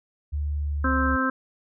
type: tone with pitch glide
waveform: sine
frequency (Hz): 73.42 to 72.41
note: D2 to D2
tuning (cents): 0 to -24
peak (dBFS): -24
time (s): 0.32-1.17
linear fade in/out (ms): 20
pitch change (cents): -24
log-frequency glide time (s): 0.57-0.91
type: harmonic tone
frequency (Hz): 261.6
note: C4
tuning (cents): 0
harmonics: 1 / 2 / 4 / 5 / 6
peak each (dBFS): -25 / -32 / -30 / -27 / -27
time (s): 0.84-1.3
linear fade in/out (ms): 5
effects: none